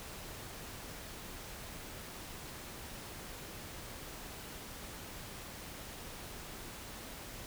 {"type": "silence", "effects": ["pink hiss -47 dBFS RMS until 7.46 s"]}